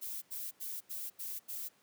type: noise bursts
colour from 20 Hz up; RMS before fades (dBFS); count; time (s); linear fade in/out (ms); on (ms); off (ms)
violet; -41; 6; 0.01-1.69; 20; 210; 84
effects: pink hiss -68 dBFS RMS until 1.82 s + high-pass 200 Hz 12 dB/octave